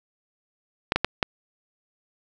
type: clicks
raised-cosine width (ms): 0.3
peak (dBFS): -4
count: 4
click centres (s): 0.921 / 0.96 / 1.046 / 1.228
effects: none